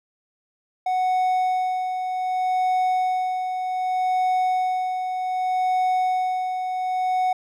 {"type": "tone with tremolo", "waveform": "triangle", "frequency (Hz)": 740, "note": "F#5", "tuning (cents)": 0, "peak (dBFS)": -16, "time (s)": [0.86, 7.33], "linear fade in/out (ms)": 5, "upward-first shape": "sine", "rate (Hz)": 0.65, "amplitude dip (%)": 50, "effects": []}